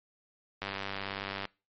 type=click train; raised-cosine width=0.3 ms; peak=-19 dBFS; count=83; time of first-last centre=0.62-1.453 s; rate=98.4 Hz; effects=noise-tail reverb RT60 0.3 s tail -23 dB re dry + MP3 32 kbps